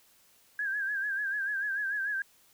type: tone with vibrato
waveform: sine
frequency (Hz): 1627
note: G#6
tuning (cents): -36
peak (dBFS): -29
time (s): 0.59-2.22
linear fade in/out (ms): 2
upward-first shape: sine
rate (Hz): 6.8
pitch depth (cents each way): 81
effects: white hiss -63 dBFS RMS until 2.53 s